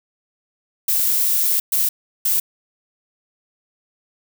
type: noise bursts at uneven times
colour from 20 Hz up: violet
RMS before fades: -18 dBFS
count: 3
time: 0.88-1.6 / 1.72-1.89 / 2.25-2.4 s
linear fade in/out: 5 ms
effects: none